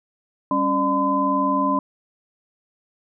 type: tone cluster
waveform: sine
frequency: 197.1 / 277.8 / 599 / 1018 Hz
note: G3 / C#4 / D5 / C6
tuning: +10 / +4 / +34 / -48 cents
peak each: -28 / -22 / -27 / -20 dBFS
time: 0.51-1.79 s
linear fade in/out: 2 ms
effects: none